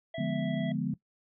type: harmonic tone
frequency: 659.3 Hz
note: E5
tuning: in tune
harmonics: 1 / 3 / 5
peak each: -36 / -45 / -47 dBFS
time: 0.14-0.72 s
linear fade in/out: 5 ms
type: chord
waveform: sine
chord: D diminished seventh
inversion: none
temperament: equal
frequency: 146.83 / 174.61 / 207.7 / 246.9 Hz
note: D3 / F3 / Ab3 / Cb4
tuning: 0 / 0 / 0 / 0 cents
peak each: -34 dBFS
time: 0.18-0.94 s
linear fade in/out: 5 ms
effects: noise-tail reverb RT60 0.1 s tail -18 dB re dry